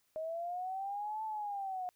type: linear two-way sweep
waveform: sine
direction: up then down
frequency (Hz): 624 to 880 to 719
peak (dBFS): -36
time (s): 0.16-1.89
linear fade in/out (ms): 0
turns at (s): 1.24
effects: white hiss -75 dBFS RMS until 1.95 s